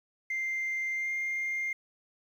sine tone with pitch glide, 2093 to 2111 Hz, C7 to C7, 0 to +15 cents, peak -28 dBFS, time 0.3-1.73 s, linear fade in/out 5 ms, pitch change +15 cents, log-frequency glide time 0.92-1.11 s, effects tanh soft clip ceiling -27 dBFS + 10-bit

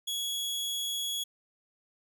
sawtooth tone, 3349 Hz, G#7, 14 cents sharp, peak -28 dBFS, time 0.07-1.24 s, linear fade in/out 10 ms, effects none

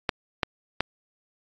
clicks, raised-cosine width 0.3 ms, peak -6 dBFS, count 3, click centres 0.092 / 0.432 / 0.806 s, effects AAC 64 kbps

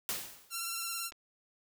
white noise with exponential decay, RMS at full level -33 dBFS, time 0.09-0.6 s, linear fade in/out 0 ms, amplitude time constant 110 ms
5% pulse tone with vibrato, 1362 Hz, F6, 44 cents flat, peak -24 dBFS, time 0.5-1.11 s, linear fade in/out 50 ms, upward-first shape triangle, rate 18 Hz, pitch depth 33 cents each way
clicks, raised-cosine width 0.2 ms, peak -32 dBFS, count 2, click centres 1.12 / 1.123 s
effects none

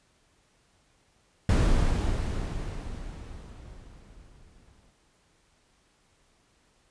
brown noise with exponential decay, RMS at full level -20 dBFS, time 1.49-4.9 s, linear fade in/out 2 ms, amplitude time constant 740 ms, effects pink hiss -66 dBFS RMS until 6.9 s + resampled to 22050 Hz

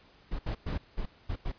brown noise bursts at uneven times, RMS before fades -32 dBFS, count 6, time 0.31-0.39 / 0.46-0.55 / 0.66-0.78 / 0.97-1.06 / 1.29-1.36 / 1.45-1.52 s, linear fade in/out 10 ms, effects pink hiss -60 dBFS RMS until 1.58 s + resampled to 11025 Hz

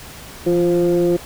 sine tone with frequency modulation, 348.3 Hz, F4, 5 cents flat, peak -12 dBFS, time 0.46-1.17 s, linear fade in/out 10 ms, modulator 177 Hz, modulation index 0.81, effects tanh soft clip ceiling -8 dBFS + pink hiss -37 dBFS RMS until 1.25 s

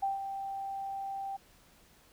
sine tone with ADSR envelope, 784 Hz, G5, in tune, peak -27 dBFS, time 0.02-1.37 s, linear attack 13 ms, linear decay 150 ms, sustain -8 dB, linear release 13 ms, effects pink hiss -62 dBFS RMS until 2.12 s

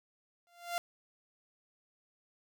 sawtooth tone with exponential growth, 694 Hz, F5, 11 cents flat, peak -26 dBFS, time 0.47-0.78 s, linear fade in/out 0 ms, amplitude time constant 66 ms, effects none

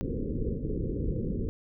pink low-pass noise, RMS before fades -31 dBFS, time 0.01-1.49 s, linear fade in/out 0 ms, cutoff 510 Hz, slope 96 dB/octave, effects none

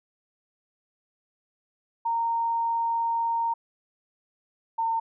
sine tone pair in turn, 924 / 909.2 Hz, A#5 / A#5, -16 / -43 cents, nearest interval unison, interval 27 cents, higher first, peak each -23 dBFS, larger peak neither, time 2.05-3.54 / 4.78-5 s, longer first, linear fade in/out 10 ms, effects none

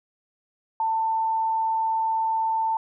sine tone, 892 Hz, A5, 23 cents sharp, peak -21 dBFS, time 0.8-2.77 s, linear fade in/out 2 ms, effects none

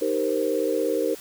sine chord, C minor seventh, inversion first, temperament equal, 311.1 / 392 / 466.2 / 523.3 Hz, Eb4 / G4 / Bb4 / C5, 0 / 0 / 0 / 0 cents, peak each -28 / -28 / -25 / -27 dBFS, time 0.01-1.15 s, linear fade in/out 10 ms, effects white hiss -43 dBFS RMS until 1.2 s

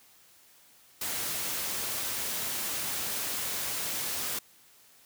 white noise, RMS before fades -33 dBFS, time 1.01-4.39 s, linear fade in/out 5 ms, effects white hiss -59 dBFS RMS until 5.05 s + high-pass 60 Hz 12 dB/octave

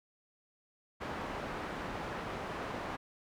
white low-pass noise, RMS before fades -40 dBFS, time 1-2.97 s, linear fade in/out 20 ms, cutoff 1200 Hz, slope 12 dB/octave, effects none

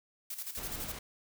blue noise with tremolo, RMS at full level -39 dBFS, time 0.3-0.92 s, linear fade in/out 5 ms, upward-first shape square, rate 12 Hz, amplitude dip 65%
pink noise, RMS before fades -43 dBFS, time 0.57-0.99 s, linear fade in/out 5 ms
effects none

